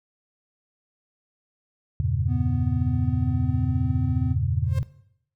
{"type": "chord", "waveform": "sine", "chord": "E diminished seventh", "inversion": "none", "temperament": "equal with one note detuned", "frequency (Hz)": [82.41, 97.15, 116.54, 138.59], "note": ["E2", "G2", "Bb2", "Db3"], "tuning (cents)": [0, -15, 0, 0], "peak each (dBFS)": -27, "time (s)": [2, 4.83], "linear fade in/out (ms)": 0}
{"type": "tone with pitch glide", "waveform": "triangle", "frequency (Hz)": [246.9, 255.5], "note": ["B3", "C4"], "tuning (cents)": [0, -41], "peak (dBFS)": -27, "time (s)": [2.27, 4.36], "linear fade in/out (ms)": 50, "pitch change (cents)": 59, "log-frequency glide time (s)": [2.39, 3.85]}
{"type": "tone with exponential growth", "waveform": "sawtooth", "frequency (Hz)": 530, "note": "C5", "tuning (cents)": 22, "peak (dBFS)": -31, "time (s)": [4.63, 4.79], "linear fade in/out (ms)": 5, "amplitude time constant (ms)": 34}
{"effects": ["noise-tail reverb RT60 0.7 s tail -17 dB re dry"]}